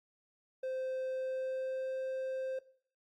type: tone with pitch glide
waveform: triangle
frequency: 520 to 524.2 Hz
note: C5 to C5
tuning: -11 to +3 cents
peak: -33 dBFS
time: 0.63-2.59 s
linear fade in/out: 5 ms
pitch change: +14 cents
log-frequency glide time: 1.08-1.98 s
effects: noise-tail reverb RT60 0.5 s tail -18 dB re dry + AAC 64 kbps